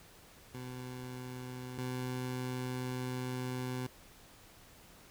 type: tone pair in turn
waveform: 20% pulse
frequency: 126.4 / 126.87 Hz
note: B2 / B2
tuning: +41 / +47 cents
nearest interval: unison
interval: 6 cents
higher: second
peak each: -37 / -31 dBFS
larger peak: second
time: 0.54-1.78 / 1.78-3.87 s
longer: second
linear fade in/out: 5 ms
effects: pink hiss -58 dBFS RMS until 5.1 s